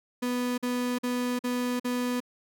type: tone bursts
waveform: 35% pulse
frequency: 246.9 Hz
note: B3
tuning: in tune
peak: -25 dBFS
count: 5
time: 0.22-2.204 s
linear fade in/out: 10 ms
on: 360 ms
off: 46 ms
effects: none